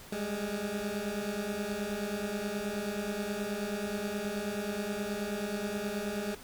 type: beating tone pair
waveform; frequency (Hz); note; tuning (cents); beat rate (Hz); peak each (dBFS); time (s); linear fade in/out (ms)
20% pulse; 200 / 209.4; G3 / G#3; +35 / +15; 9.4; -32 / -30; 0.12-6.35; 5
effects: pink hiss -50 dBFS RMS until 6.43 s